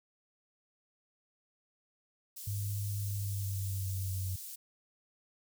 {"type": "high-pass noise", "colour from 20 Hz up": "white", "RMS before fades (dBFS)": -45, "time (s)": [2.36, 4.56], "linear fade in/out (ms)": 10, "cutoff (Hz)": 6000, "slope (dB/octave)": 12}
{"type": "tone with pitch glide", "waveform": "sine", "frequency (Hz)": [101.3, 93.97], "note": ["G#2", "F#2"], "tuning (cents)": [-43, 27], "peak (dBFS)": -33, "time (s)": [2.47, 4.36], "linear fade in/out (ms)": 5, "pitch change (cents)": -130, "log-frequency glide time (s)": [3.04, 4.19]}
{"effects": []}